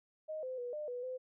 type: tone with pitch steps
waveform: sine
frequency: 623 / 514 / 487.4 / 602 / 491.6 / 511 Hz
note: D#5 / C5 / B4 / D5 / B4 / C5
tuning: +2 / -31 / -23 / +43 / -8 / -41 cents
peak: -38 dBFS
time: 0.28-1.18 s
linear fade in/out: 20 ms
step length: 150 ms
effects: none